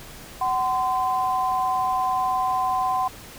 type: tone pair together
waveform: sine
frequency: 751.8 / 1030 Hz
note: F#5 / C6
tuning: +27 / -28 cents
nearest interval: perfect fourth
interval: 545 cents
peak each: -23 dBFS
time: 0.41-3.08 s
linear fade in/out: 5 ms
effects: pink hiss -42 dBFS RMS until 3.38 s